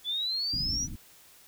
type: exponential sweep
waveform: sine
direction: up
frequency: 3416 to 5970 Hz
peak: -28 dBFS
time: 0.04-0.88 s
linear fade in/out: 50 ms
type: low-pass noise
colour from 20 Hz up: pink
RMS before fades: -37 dBFS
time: 0.53-0.96 s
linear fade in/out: 5 ms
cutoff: 290 Hz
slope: 48 dB/octave
effects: white hiss -56 dBFS RMS until 1.47 s